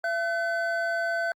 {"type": "tone pair together", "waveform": "triangle", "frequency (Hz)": [676.2, 1518], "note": ["E5", "F#6"], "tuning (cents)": [44, 44], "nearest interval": "octave + major second", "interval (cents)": 1400, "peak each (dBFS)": -26, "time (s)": [0.04, 1.32], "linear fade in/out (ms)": 2, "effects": ["Opus 48 kbps"]}